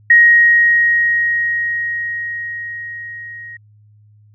sine tone with level ramp, 1882 Hz, A#6, 16 cents sharp, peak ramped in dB -4 to -30 dBFS, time 0.1-3.57 s, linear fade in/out 5 ms, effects added 105 Hz sine -45 dBFS peak until 4.34 s

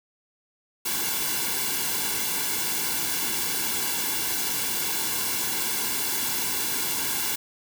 white noise with comb filter, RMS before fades -27 dBFS, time 0.85-7.36 s, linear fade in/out 10 ms, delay 1.6 ms, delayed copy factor -0.75, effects none

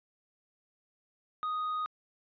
triangle tone, 1244.5 Hz, D#6, in tune, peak -29 dBFS, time 1.43-1.86 s, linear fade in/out 0 ms, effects resampled to 11025 Hz

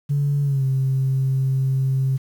sine tone with pitch glide, 142.8 to 133.24 Hz, D3 to C3, -48 to +32 cents, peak -16 dBFS, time 0.09-2.18 s, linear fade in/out 20 ms, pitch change -120 cents, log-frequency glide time 0.43-0.64 s, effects tanh soft clip ceiling -13 dBFS + 8-bit

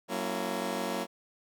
15% pulse chord, F# dominant seventh, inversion none, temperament just, 185 / 231.2 / 277.5 / 333 Hz, F#3 / A#3 / C#4 / E4, 0 / -14 / +2 / +18 cents, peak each -31 / -29 / -33 / -32 dBFS, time 0.08-1.07 s, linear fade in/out 50 ms, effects none

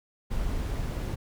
brown noise, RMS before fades -30 dBFS, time 0.3-1.16 s, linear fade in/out 20 ms, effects none

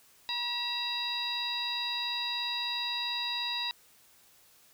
harmonic tone with a mistuned harmonic, 963 Hz, B5, 44 cents flat, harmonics 1 / 2 / 3 / 4 / 5, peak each -39 / -42 / -40 / -33 / -38 dBFS, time 0.29-3.71 s, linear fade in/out 0 ms, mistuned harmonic 3, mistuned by -110 cents, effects white hiss -61 dBFS RMS until 4.73 s

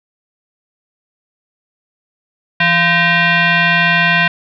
sine tone with frequency modulation, 167.1 Hz, E3, 24 cents sharp, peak -9 dBFS, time 2.6-4.28 s, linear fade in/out 5 ms, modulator 859 Hz, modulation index 3.2, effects none

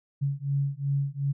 sine beating tone pair, 138.59 / 141.29 Hz, C#3 / C#3, 0 / +33 cents, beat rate 2.7 Hz, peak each -28 dBFS, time 0.21-1.33 s, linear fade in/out 20 ms, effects none

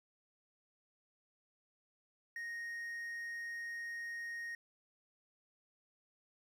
triangle tone, 1864.7 Hz, A#6, in tune, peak -39 dBFS, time 2.36-4.55 s, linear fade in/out 2 ms, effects 12-bit

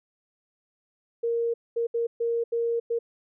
sine tone bursts at uneven times, 466.2 Hz, A#4, in tune, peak -23 dBFS, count 6, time 1.23-1.54 / 1.76-1.87 / 1.94-2.07 / 2.2-2.44 / 2.52-2.8 / 2.9-2.99 s, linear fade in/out 10 ms, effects none

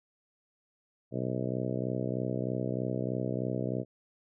harmonic tone, 63.2 Hz, B1, 41 cents sharp, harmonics 2 / 3 / 4 / 5 / 6 / 7 / 8 / 9 / 10, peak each -35 / -37 / -38 / -39 / -40 / -40 / -41 / -42 / -42 dBFS, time 1.11-3.85 s, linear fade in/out 50 ms, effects none

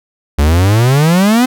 45% pulse exponential sweep, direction up, 69 to 260 Hz, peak -7 dBFS, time 0.38-1.46 s, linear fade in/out 10 ms, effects none

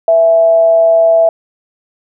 sine tone with frequency modulation, 661 Hz, E5, 5 cents sharp, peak -5 dBFS, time 0.08-1.29 s, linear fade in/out 2 ms, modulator 174 Hz, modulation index 0.2, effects none

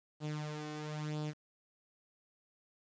sawtooth tone with flanger, 151.6 Hz, D#3, 45 cents flat, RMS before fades -40 dBFS, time 0.2-1.34 s, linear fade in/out 50 ms, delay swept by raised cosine 0.23 to 2.73 ms, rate 1 Hz, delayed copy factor +0.65, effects resampled to 16000 Hz + 10-bit

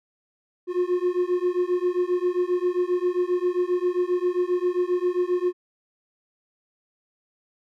triangle beating tone pair, 354.9 / 362.4 Hz, F4 / F#4, +28 / -36 cents, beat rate 7.5 Hz, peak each -22 dBFS, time 0.67-5.53 s, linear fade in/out 50 ms, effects none

